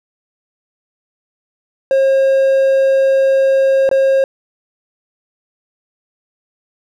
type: tone with dropouts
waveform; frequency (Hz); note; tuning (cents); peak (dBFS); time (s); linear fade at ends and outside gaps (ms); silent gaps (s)
triangle; 538; C5; +48; -7; 1.91-4.24; 1; 3.891-3.913
effects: none